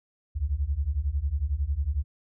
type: beating tone pair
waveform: sine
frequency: 65.41 / 76.41 Hz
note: C2 / D#2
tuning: 0 / -31 cents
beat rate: 11 Hz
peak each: -28 / -27 dBFS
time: 0.35-2.04 s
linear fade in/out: 20 ms
effects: none